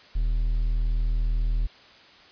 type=tone; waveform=triangle; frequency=40 Hz; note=D#1; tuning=49 cents sharp; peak=-19 dBFS; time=0.15-1.67 s; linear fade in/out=10 ms; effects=white hiss -51 dBFS RMS until 2.31 s + resampled to 11025 Hz